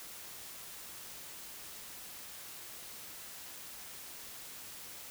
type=silence; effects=white hiss -48 dBFS RMS until 5.1 s